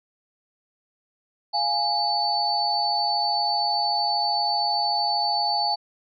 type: tone cluster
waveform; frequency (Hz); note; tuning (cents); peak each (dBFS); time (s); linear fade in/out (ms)
sine; 698 / 831 / 4496; F5 / G#5 / C#8; -1 / +1 / +24; -29 / -24 / -24; 1.53-5.76; 20
effects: none